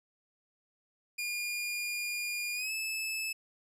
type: tone with pitch glide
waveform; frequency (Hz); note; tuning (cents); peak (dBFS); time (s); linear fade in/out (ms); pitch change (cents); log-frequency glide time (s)
sawtooth; 2423 to 2612; D#7 to E7; -47 to -17; -30; 1.18-3.33; 10; +130; 2.54-2.72
effects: resampled to 32000 Hz

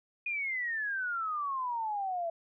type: exponential sweep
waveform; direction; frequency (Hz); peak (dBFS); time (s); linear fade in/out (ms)
sine; down; 2472 to 659; -31; 0.26-2.3; 5
effects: none

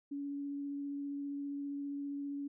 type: tone with vibrato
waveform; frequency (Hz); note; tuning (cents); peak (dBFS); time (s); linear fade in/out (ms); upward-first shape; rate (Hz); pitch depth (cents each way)
sine; 283; C#4; +36; -37; 0.11-2.48; 10; triangle; 15; 10
effects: none

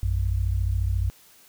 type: tone pair together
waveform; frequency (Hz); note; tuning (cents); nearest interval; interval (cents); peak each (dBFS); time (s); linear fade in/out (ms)
sine; 58.27 / 92.5; A#1 / F#2; 0 / 0; minor sixth; 800; -24; 0.03-1.1; 0
effects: white hiss -54 dBFS RMS until 1.48 s

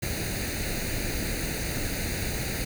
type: noise with comb filter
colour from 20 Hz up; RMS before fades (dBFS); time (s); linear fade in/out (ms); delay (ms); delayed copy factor
pink; -30; 0.02-2.65; 10; 0.46; +0.75
effects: none

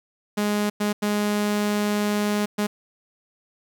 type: tone bursts at uneven times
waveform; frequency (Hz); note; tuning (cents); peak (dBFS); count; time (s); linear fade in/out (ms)
sawtooth; 207.7; G#3; 0; -17; 4; 0.37-0.7 / 0.8-0.93 / 1.02-2.46 / 2.58-2.67; 10
effects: 8-bit

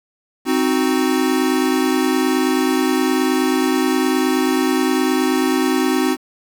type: chord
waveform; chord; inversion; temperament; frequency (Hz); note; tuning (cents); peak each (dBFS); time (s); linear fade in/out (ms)
square; C diminished; none; equal; 261.6 / 311.1 / 370; C4 / Eb4 / Gb4; 0 / 0 / 0; -19 / -21 / -21; 0.45-6.17; 50
effects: 7-bit

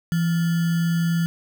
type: tone with sample-and-hold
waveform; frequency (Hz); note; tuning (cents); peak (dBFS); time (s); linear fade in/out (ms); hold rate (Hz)
sine; 167.9; E3; +32; -18; 0.12-1.26; 0; 1575
effects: none

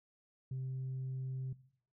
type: tone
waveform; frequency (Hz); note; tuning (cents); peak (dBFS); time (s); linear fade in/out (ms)
sine; 130.81; C3; 0; -35; 0.51-1.53; 5
effects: noise-tail reverb RT60 0.6 s tail -19 dB re dry + tanh soft clip ceiling -35 dBFS

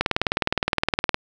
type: click train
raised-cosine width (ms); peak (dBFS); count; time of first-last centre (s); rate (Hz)
0.3; -3; 23; 0.01-1.144; 19.4
effects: none

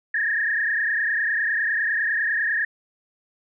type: tone with frequency modulation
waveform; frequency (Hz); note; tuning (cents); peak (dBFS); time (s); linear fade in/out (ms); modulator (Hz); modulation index
sine; 1760; A6; 0; -20; 0.14-2.65; 5; 29.9; 3.5
effects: none

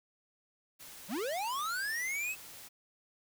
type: noise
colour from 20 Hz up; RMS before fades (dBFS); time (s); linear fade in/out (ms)
white; -50; 0.79-2.69; 20
type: linear sweep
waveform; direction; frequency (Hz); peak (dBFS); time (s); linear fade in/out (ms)
square; up; 158.7 to 2637; -34; 1.08-2.36; 50
effects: none

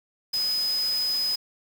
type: tone in noise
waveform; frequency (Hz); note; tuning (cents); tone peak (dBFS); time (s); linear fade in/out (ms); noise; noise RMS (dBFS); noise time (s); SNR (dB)
sine; 5030; D#8; +18; -23; 0.33-1.36; 10; white; -38; 0.33-1.36; +12
effects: none

